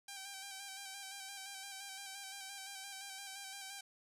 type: tone with vibrato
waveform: 5% pulse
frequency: 784 Hz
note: G5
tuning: in tune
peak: -34 dBFS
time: 0.08-3.81 s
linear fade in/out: 5 ms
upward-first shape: square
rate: 5.8 Hz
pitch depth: 29 cents each way
effects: none